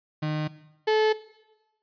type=tone pair in turn; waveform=35% pulse; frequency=153.2 / 433.3 Hz; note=D#3 / A4; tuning=-27 / -27 cents; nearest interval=octave + tritone; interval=1800 cents; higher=second; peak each=-24 / -18 dBFS; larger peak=second; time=0.22-0.48 / 0.87-1.13 s; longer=neither; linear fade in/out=10 ms; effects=noise-tail reverb RT60 1.0 s tail -17 dB re dry + resampled to 11025 Hz